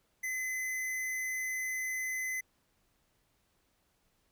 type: tone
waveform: square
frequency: 2033 Hz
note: B6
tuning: 50 cents sharp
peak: -34 dBFS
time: 0.23-2.41 s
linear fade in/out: 10 ms
effects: pink hiss -74 dBFS RMS until 4.31 s